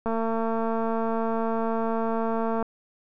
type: click train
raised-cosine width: 1 ms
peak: -15 dBFS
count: 581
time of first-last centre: 0.06-2.626 s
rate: 226 Hz
effects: none